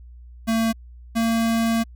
square tone pair in turn, 225.7 / 227.9 Hz, A3 / A#3, +44 / -39 cents, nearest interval unison, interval 17 cents, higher second, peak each -19 dBFS, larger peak neither, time 0.47-0.73 / 1.15-1.84 s, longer second, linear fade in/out 20 ms, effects added 60 Hz sine -40 dBFS peak until 1.95 s

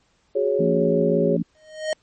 sine chord, F# suspended second, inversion none, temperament equal, 370 / 415.3 / 554.4 Hz, F#4 / G#4 / C#5, 0 / 0 / 0 cents, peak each -25 / -21 / -22 dBFS, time 0.35-1.37 s, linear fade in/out 10 ms
harmonic tone, 56.9 Hz, A#1, 41 cents flat, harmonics 3 / 4 / 5, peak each -23 / -25 / -27 dBFS, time 0.59-1.43 s, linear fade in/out 10 ms
square tone with exponential growth, 622.3 Hz, D#5, in tune, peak -19 dBFS, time 1.55-1.93 s, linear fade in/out 1 ms, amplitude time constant 82 ms
effects pink hiss -64 dBFS RMS until 2.02 s + MP3 32 kbps

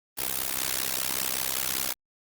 white noise with amplitude modulation, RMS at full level -25 dBFS, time 0.17-1.94 s, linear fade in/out 20 ms, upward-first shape sine, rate 65.2 Hz, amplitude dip 95%, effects Opus 24 kbps

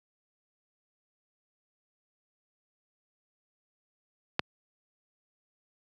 click, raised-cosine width 0.3 ms, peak -8 dBFS, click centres 4.394 s, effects high-pass 100 Hz 12 dB/octave

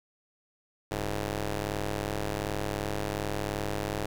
10% pulse ring-modulated tone, 102.7 Hz, G#2, 19 cents flat, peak -19 dBFS, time 0.91-4.06 s, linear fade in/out 5 ms, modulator 226 Hz, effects none

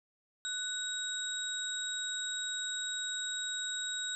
sine tone cluster, 1486 / 3804 / 7670 Hz, F#6 / A#7 / A#8, +7 / +34 / +48 cents, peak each -40 / -37 / -40 dBFS, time 0.45-4.15 s, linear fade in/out 0 ms, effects none

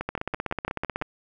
two click trains, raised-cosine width 0.5 ms, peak -13 / -14 dBFS, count 16 / 7, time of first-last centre 0.09-1.022 / 0.01-1.015 s, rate 16.1 / 5.97 Hz, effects none

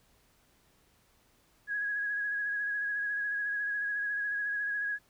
sine tone with vibrato, 1661.2 Hz, G#6, in tune, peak -30 dBFS, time 1.67-4.99 s, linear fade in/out 50 ms, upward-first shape sine, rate 14 Hz, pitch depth 27 cents each way, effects pink hiss -67 dBFS RMS until 5.09 s

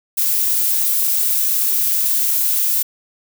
violet noise, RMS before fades -17 dBFS, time 0.17-2.83 s, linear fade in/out 10 ms, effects none

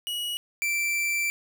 45% pulse tone pair in turn, 2912 / 2342 Hz, F#7 / D7, -28 / -5 cents, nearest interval major third, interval 377 cents, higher first, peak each -28 / -24 dBFS, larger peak second, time 0.07-0.37 / 0.62-1.3 s, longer second, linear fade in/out 0 ms, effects none

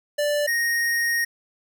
square tone pair in turn, 587.3 / 1864.6 Hz, D5 / A#6, 0 / 0 cents, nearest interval octave + minor sixth, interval 2000 cents, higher second, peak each -21 dBFS, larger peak neither, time 0.18-0.47 / 0.47-1.25 s, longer second, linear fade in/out 10 ms, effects none

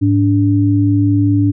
sine tone pair together, 104.76 / 289.2 Hz, G#2 / D4, +16 / -27 cents, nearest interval octave + tritone, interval 1757 cents, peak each -12 dBFS, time 0.01-1.52 s, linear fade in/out 20 ms, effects none

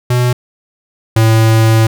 square tone pair in turn, 123.47 / 111.76 Hz, B2 / A2, 0 / +27 cents, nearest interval major second, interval 173 cents, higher first, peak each -10 / -7 dBFS, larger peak second, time 0.1-0.33 / 1.16-1.87 s, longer second, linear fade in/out 5 ms, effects none

